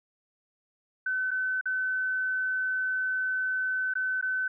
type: tone with dropouts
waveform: sine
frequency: 1518 Hz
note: F#6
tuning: 44 cents sharp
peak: -26 dBFS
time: 1.06-4.48 s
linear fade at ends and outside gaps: 5 ms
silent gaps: 1.308-1.313 / 1.612-1.656 / 3.938-3.953 / 4.213-4.225 s
effects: none